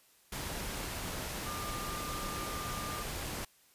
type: tone in noise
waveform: sine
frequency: 1200 Hz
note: D6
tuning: 37 cents sharp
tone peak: -41 dBFS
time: 1.46-3.03 s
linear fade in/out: 5 ms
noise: pink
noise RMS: -39 dBFS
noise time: 0.32-3.45 s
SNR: -5 dB
effects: white hiss -65 dBFS RMS until 3.74 s + resampled to 32000 Hz